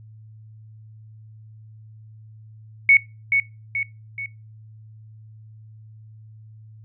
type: tone with echo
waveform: sine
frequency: 2217 Hz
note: C#7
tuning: in tune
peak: -9 dBFS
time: 2.89-2.97 s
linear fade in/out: 2 ms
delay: 430 ms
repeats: 3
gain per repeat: -6 dB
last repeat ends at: 4.26 s
effects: noise-tail reverb RT60 0.3 s tail -24 dB re dry + added 109 Hz sine -42 dBFS peak until 6.84 s